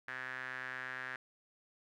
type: tone with band-pass filter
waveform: sawtooth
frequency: 128.6 Hz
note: C3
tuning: 30 cents flat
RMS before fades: -43 dBFS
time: 0.08-1.16 s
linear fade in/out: 2 ms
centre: 1700 Hz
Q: 5.8
effects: none